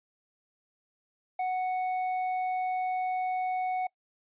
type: tone with hard clipping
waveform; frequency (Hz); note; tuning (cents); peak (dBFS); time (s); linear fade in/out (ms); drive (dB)
sine; 740; F#5; 0; -29; 1.39-3.87; 5; 5
effects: noise-tail reverb RT60 0.1 s tail -24 dB re dry + resampled to 8000 Hz